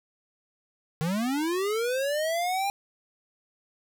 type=linear sweep; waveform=square; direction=up; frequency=150 to 808 Hz; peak=-26 dBFS; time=1.01-2.7 s; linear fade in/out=0 ms; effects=none